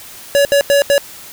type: tone bursts at uneven times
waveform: square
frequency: 565 Hz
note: C#5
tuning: 33 cents sharp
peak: -9 dBFS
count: 4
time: 0.35-0.45 / 0.52-0.61 / 0.7-0.82 / 0.9-0.98 s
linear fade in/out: 0 ms
effects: white hiss -35 dBFS RMS until 1.32 s